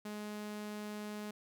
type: tone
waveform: sawtooth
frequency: 209.8 Hz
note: G#3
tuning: 18 cents sharp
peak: -37 dBFS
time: 0.05-1.31 s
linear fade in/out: 5 ms
effects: none